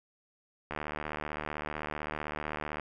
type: click train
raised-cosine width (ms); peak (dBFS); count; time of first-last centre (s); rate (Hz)
0.5; -20; 159; 0.71-2.797; 75.7
effects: none